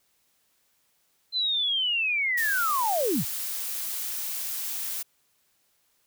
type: linear sweep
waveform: sine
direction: down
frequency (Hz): 4104 to 79.7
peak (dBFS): -23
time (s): 1.32-3.25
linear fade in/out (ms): 50
type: noise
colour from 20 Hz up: blue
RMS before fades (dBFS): -32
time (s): 2.37-5.03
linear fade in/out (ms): 10
effects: white hiss -69 dBFS RMS until 6.06 s